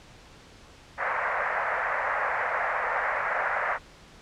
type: band-pass noise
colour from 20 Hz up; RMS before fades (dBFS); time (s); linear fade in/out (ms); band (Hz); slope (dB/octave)
white; -28; 0.97-3.79; 50; 510 to 2000; 48
effects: pink hiss -51 dBFS RMS until 4.21 s + low-pass 6000 Hz 12 dB/octave